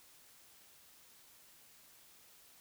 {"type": "silence", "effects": ["white hiss -62 dBFS RMS until 2.6 s"]}